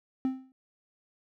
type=tone with exponential decay; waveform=triangle; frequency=261.6 Hz; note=C4; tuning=in tune; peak=-21 dBFS; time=0.25-0.52 s; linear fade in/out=1 ms; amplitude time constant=58 ms; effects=none